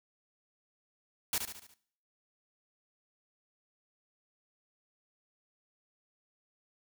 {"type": "noise with echo", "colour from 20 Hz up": "white", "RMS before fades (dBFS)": -31, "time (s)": [1.33, 1.38], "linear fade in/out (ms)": 2, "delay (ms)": 72, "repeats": 5, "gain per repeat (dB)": -6, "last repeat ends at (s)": 1.74, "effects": ["noise-tail reverb RT60 0.6 s tail -19 dB re dry"]}